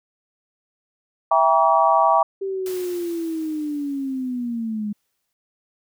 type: chord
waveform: sine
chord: E diminished seventh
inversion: none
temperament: just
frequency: 659.3 / 791.1 / 949.3 / 1139.2 Hz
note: E5 / G5 / Bb5 / Db6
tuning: 0 / +16 / +31 / +47 cents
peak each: -19 dBFS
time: 1.31-2.23 s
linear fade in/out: 5 ms
type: linear sweep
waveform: sine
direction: down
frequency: 392 to 205 Hz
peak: -23 dBFS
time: 2.41-4.93 s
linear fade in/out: 10 ms
type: noise with exponential decay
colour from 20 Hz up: white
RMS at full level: -37 dBFS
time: 2.66-5.33 s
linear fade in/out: 1 ms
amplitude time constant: 580 ms
effects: none